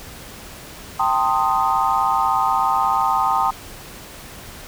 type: chord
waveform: sine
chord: A half-diminished seventh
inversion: third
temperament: equal with one note detuned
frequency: 784 / 900.6 / 1046.5 / 1244.5 Hz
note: G5 / A5 / C6 / Eb6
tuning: 0 / +40 / 0 / 0 cents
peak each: -21 / -21 / -22 / -21 dBFS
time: 0.99-3.51 s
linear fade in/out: 10 ms
effects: pink hiss -38 dBFS RMS until 4.67 s